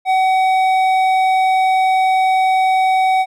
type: tone with hard clipping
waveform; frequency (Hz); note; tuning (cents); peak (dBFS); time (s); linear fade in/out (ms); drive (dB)
triangle; 755; F#5; +35; -13; 0.05-3.26; 50; 12
effects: none